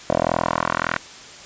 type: tone with band-pass filter sweep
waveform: 10% pulse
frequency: 41.75 Hz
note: E1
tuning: 23 cents sharp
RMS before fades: -22 dBFS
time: 0.1-0.97 s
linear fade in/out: 0 ms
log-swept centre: 610 to 1600 Hz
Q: 2.2
effects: white hiss -40 dBFS RMS until 1.45 s + resampled to 16000 Hz